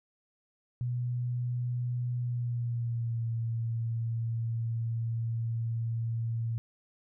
sine tone with pitch glide, 122.4 to 114.86 Hz, B2 to A#2, -15 to -25 cents, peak -29 dBFS, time 0.81-6.58 s, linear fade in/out 0 ms, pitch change -110 cents, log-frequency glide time 2.17-3.28 s, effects none

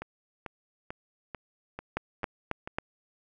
two click trains, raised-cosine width 0.5 ms, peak -22 / -14 dBFS, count 7 / 4, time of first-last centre 0.02-2.675 / 1.97-2.785 s, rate 2.26 / 3.68 Hz, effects none

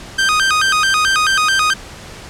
sawtooth tone with vibrato, 1396.9 Hz, F6, in tune, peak -8 dBFS, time 0.18-1.74 s, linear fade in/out 10 ms, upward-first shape square, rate 4.6 Hz, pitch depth 200 cents each way, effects pink hiss -34 dBFS RMS until 2.29 s + low-pass 8000 Hz 12 dB/octave

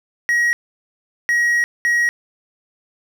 triangle tone bursts at uneven times, 1900 Hz, A#6, 33 cents sharp, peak -12 dBFS, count 3, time 0.29-0.53 / 1.29-1.64 / 1.85-2.09 s, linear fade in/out 0 ms, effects none

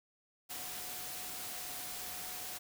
sine tone in noise, 732 Hz, F#5, 19 cents flat, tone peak -54 dBFS, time 0.49-2.59 s, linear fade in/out 20 ms, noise white, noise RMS -43 dBFS, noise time 0.49-2.59 s, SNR -14 dB, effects none

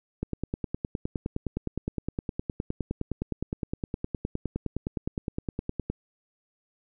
click train, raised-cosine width 3 ms, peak -16 dBFS, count 56, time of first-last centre 0.23-5.9 s, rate 9.7 Hz, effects none

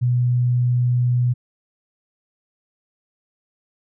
sine tone, 123.1 Hz, B2, 5 cents flat, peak -15 dBFS, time 0.01-1.34 s, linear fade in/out 20 ms, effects none

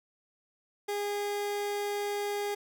30% pulse tone, 409.3 Hz, G#4, 25 cents flat, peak -28 dBFS, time 0.88-2.55 s, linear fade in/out 10 ms, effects none

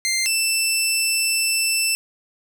15% pulse tone pair in turn, 2093 / 2661 Hz, C7 / E7, 0 / +16 cents, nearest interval major third, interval 416 cents, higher second, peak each -13 / -11 dBFS, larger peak second, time 0.05-0.26 / 0.26-1.95 s, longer second, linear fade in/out 0 ms, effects none

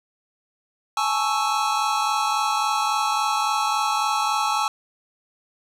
square chord, A major seventh, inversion third, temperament equal with one note detuned, 836.4 / 880 / 1108.7 / 1318.5 Hz, G#5 / A5 / C#6 / E6, +12 / 0 / 0 / 0 cents, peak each -26 / -28 / -27 / -26 dBFS, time 0.97-4.68 s, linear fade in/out 2 ms, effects low-pass 9000 Hz 12 dB/octave + 9-bit

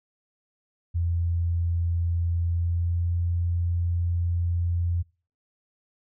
sine tone with pitch glide, 85.2 to 86.34 Hz, F2 to F2, -42 to -19 cents, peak -22 dBFS, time 0.94-5.03 s, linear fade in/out 20 ms, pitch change +23 cents, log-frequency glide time 2.49-3.16 s, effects noise-tail reverb RT60 0.4 s tail -26 dB re dry

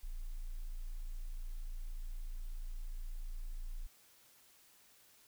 sine tone, 28.42 Hz, A#0, 43 cents flat, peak -38 dBFS, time 0.03-3.87 s, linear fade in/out 10 ms, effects tanh soft clip ceiling -34 dBFS + white hiss -65 dBFS RMS until 5.27 s

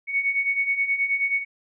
sine beating tone pair, 2217 / 2226.4 Hz, C#7 / C#7, 0 / +7 cents, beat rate 9.4 Hz, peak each -27 / -22 dBFS, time 0.07-1.45 s, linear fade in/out 50 ms, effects none

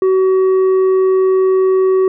sine tone with tanh clipping, 377.5 Hz, F#4, 35 cents sharp, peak -10 dBFS, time 0.02-2.08 s, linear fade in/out 2 ms, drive 5 dB, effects none

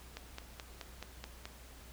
click train, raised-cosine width 0.2 ms, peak -25 dBFS, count 7, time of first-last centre 0.17-1.455 s, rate 4.67 Hz, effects added 60 Hz sine -53 dBFS peak until 1.92 s + pink hiss -56 dBFS RMS until 1.92 s

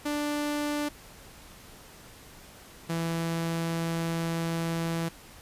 sawtooth tone pair in turn, 294.4 / 166 Hz, D4 / E3, +4 / +12 cents, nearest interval minor seventh, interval 992 cents, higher first, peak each -24 dBFS, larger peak neither, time 0.05-0.89 / 2.89-5.09 s, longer second, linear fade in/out 10 ms, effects pink hiss -50 dBFS RMS until 5.41 s + resampled to 32000 Hz

